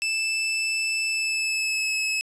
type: tone with pitch glide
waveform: sawtooth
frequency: 2637 to 2586 Hz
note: E7 to E7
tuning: 0 to -34 cents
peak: -20 dBFS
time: 0.02-2.21 s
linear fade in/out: 0 ms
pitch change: -34 cents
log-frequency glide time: 1.07-1.93 s
effects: resampled to 22050 Hz + 9-bit